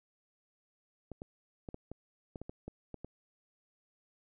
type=clicks; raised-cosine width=2 ms; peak=-29 dBFS; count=11; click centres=1.117 / 1.219 / 1.688 / 1.744 / 1.916 / 2.358 / 2.416 / 2.495 / 2.68 / 2.943 / 3.046 s; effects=none